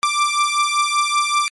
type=beating tone pair; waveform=sawtooth; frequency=1175 / 1180.2 Hz; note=D6 / D6; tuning=+1 / +8 cents; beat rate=5.2 Hz; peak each=-15 dBFS; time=0.03-1.48 s; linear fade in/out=0 ms; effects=MP3 48 kbps